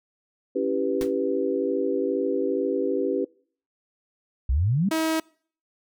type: chord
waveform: sine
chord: C# half-diminished seventh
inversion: none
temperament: equal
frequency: 277.2 / 329.6 / 392 / 493.9 Hz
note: C#4 / E4 / G4 / B4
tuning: 0 / 0 / 0 / 0 cents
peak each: -28 / -31 / -26 / -27 dBFS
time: 0.55-3.25 s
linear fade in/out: 10 ms
type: noise with exponential decay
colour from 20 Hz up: pink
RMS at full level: -31 dBFS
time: 1.01-1.13 s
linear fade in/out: 1 ms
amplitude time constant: 24 ms
type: exponential sweep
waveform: sine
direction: up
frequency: 58.27 to 214.6 Hz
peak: -19 dBFS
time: 4.49-4.89 s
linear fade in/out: 5 ms
type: tone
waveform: sawtooth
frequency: 320.1 Hz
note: D#4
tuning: 49 cents sharp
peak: -18 dBFS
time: 4.91-5.2 s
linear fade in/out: 5 ms
effects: noise-tail reverb RT60 0.5 s tail -25 dB re dry